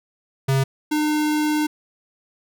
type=tone pair in turn; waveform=square; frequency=134.9 / 302.8 Hz; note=C#3 / D#4; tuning=-47 / -47 cents; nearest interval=octave + major second; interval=1400 cents; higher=second; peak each=-17 / -19 dBFS; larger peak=first; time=0.48-0.64 / 0.91-1.67 s; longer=second; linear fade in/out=10 ms; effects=none